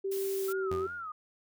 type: tone with pitch glide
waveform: sine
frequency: 389.3 to 382.2 Hz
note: G4 to G4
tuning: -12 to -44 cents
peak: -30 dBFS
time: 0.04-0.87 s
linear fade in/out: 10 ms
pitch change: -32 cents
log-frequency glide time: 0.33-0.61 s
type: noise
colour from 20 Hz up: blue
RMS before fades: -42 dBFS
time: 0.11-0.53 s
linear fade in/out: 10 ms
type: tone with vibrato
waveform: sine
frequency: 1323 Hz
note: E6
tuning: 6 cents sharp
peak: -37 dBFS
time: 0.48-1.12 s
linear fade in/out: 5 ms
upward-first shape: sine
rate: 2.7 Hz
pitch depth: 140 cents each way
type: tone with exponential decay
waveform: sawtooth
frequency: 87 Hz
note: F2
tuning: 6 cents flat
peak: -31 dBFS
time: 0.71-1.12 s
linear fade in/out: 5 ms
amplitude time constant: 88 ms
effects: none